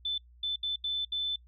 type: tone bursts at uneven times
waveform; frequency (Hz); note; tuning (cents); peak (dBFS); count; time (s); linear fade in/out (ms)
sine; 3520; A7; 0; -29; 5; 0.05-0.18 / 0.43-0.56 / 0.63-0.76 / 0.84-1.05 / 1.12-1.36; 5
effects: noise-tail reverb RT60 0.1 s tail -26 dB re dry + added 60 Hz sine -54 dBFS peak until 1.47 s